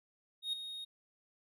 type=tone with ADSR envelope; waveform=triangle; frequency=3729 Hz; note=A#7; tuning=in tune; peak=-30 dBFS; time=0.42-0.85 s; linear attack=110 ms; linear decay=6 ms; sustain=-10 dB; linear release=12 ms; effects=none